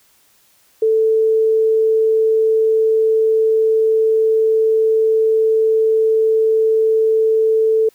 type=tone; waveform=sine; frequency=441.7 Hz; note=A4; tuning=7 cents sharp; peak=-11 dBFS; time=0.82-7.89 s; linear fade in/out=5 ms; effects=white hiss -55 dBFS RMS until 7.94 s